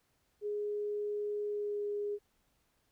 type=tone with pitch glide; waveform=sine; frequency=415.3 to 411.7 Hz; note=G#4 to G#4; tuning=0 to -15 cents; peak=-33 dBFS; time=0.41-2.19 s; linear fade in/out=50 ms; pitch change=-15 cents; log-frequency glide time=1.46-1.85 s; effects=pink hiss -75 dBFS RMS until 2.91 s